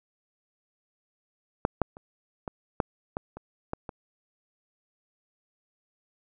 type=clicks; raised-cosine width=1 ms; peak=-8 / -8 / -30 / -19 / -9 / -16 / -26 / -16 / -22 dBFS; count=9; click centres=1.651 / 1.817 / 1.969 / 2.478 / 2.802 / 3.169 / 3.37 / 3.734 / 3.892 s; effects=none